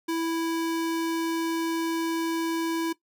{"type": "tone", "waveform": "square", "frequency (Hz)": 329.6, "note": "E4", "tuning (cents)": 0, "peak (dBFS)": -26, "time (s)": [0.08, 2.93], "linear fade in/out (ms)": 10, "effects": ["noise-tail reverb RT60 0.1 s tail -17 dB re dry"]}